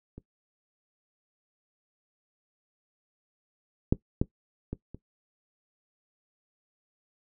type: clicks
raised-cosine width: 3 ms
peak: -30 / -8 / -11 / -20 / -28 dBFS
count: 5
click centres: 0.18 / 3.925 / 4.215 / 4.73 / 4.946 s
effects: noise-tail reverb RT60 0.1 s tail -17 dB re dry